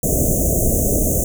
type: band-stop noise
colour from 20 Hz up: pink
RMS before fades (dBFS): -17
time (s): 0.03-1.24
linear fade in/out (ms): 2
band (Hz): 680 to 6200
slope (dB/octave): 96
effects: none